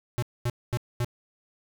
square tone bursts, 121 Hz, B2, 35 cents flat, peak -25 dBFS, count 4, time 0.18-1.046 s, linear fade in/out 0 ms, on 44 ms, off 230 ms, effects none

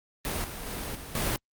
pink noise with level steps, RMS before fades -31 / -38 / -35 / -41 / -28 dBFS, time 0.25-1.36 s, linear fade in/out 0 ms, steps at 0.44 / 0.66 / 0.95 / 1.15 s, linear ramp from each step 2 ms, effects Opus 32 kbps

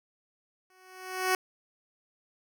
10% pulse tone with exponential growth, 372 Hz, F#4, 9 cents sharp, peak -14 dBFS, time 0.7-1.35 s, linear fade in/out 1 ms, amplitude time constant 140 ms, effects none

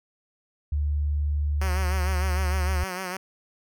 sine tone, 73.42 Hz, D2, in tune, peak -22 dBFS, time 0.72-2.84 s, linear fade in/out 5 ms
5% pulse tone with vibrato, 185 Hz, F#3, in tune, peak -19 dBFS, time 1.61-3.17 s, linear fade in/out 5 ms, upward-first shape sine, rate 6.6 Hz, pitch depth 60 cents each way
effects none

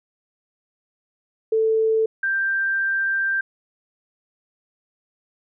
sine tone pair in turn, 442.5 / 1576.9 Hz, A4 / G6, +10 / +10 cents, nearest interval octave + minor seventh, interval 2200 cents, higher second, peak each -16 / -19 dBFS, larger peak first, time 1.52-2.06 / 2.23-3.41 s, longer second, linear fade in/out 5 ms, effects none

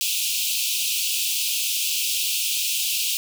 pink high-pass noise, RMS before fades -24 dBFS, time 0.01-3.17 s, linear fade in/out 0 ms, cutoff 2500 Hz, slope 96 dB/octave, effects none

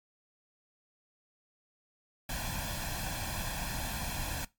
pink noise with comb filter, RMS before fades -36 dBFS, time 2.29-4.45 s, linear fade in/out 5 ms, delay 1.2 ms, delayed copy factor +0.75, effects noise-tail reverb RT60 0.2 s tail -20 dB re dry + MP3 96 kbps

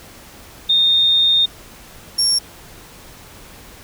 sine / 35% pulse tone pair in turn, 3664 / 5512 Hz, A#7 / F8, -31 / -24 cents, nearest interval perfect fifth, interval 707 cents, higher second, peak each -11 dBFS, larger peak neither, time 0.69-1.46 / 2.18-2.39 s, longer first, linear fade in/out 10 ms, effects pink hiss -41 dBFS RMS until 3.83 s

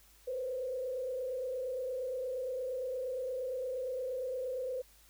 sine tone with frequency modulation, 511 Hz, C5, 41 cents flat, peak -34 dBFS, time 0.27-4.82 s, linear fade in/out 10 ms, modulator 28.6 Hz, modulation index 0.81, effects added 52 Hz sine -64 dBFS peak until 5.09 s + white hiss -63 dBFS RMS until 5.09 s

